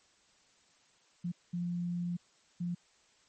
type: tone bursts at uneven times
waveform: sine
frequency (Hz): 174.61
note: F3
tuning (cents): 0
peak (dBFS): -32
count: 3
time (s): 1.24-1.32 / 1.53-2.17 / 2.6-2.75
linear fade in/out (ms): 10
effects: white hiss -67 dBFS RMS until 3.28 s + MP3 32 kbps